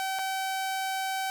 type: tone with dropouts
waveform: sawtooth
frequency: 767 Hz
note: G5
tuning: 38 cents flat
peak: -25 dBFS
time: 0-1.3 s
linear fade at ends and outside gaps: 0 ms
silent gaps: 0.188-0.192 s
effects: none